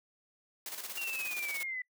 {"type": "noise with tremolo", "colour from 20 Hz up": "white", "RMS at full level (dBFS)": -40, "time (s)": [0.66, 1.63], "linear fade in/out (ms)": 2, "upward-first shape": "square", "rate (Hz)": 17, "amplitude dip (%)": 55}
{"type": "linear sweep", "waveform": "sine", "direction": "down", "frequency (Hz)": [2794, 1975.5], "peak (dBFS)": -35, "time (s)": [0.97, 1.82], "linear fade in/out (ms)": 5}
{"effects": ["noise-tail reverb RT60 0.1 s tail -23 dB re dry", "high-pass 300 Hz 12 dB/octave"]}